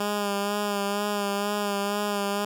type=tone with vibrato; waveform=10% pulse; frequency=203.6 Hz; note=G#3; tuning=34 cents flat; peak=-17 dBFS; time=0-2.45 s; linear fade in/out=5 ms; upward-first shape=sine; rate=2.1 Hz; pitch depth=29 cents each way; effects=none